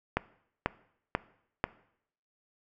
click train, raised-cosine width 0.5 ms, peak -11 dBFS, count 4, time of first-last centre 0.17-1.641 s, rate 2.04 Hz, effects noise-tail reverb RT60 0.7 s tail -19 dB re dry

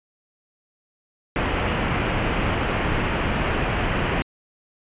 pink low-pass noise, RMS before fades -23 dBFS, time 1.36-4.22 s, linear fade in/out 0 ms, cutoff 3000 Hz, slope 48 dB/octave, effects resampled to 8000 Hz

